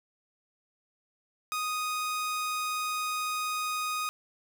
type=tone; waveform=sawtooth; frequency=1244.5 Hz; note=D#6; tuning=in tune; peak=-26 dBFS; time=1.52-4.09 s; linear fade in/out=0 ms; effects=9-bit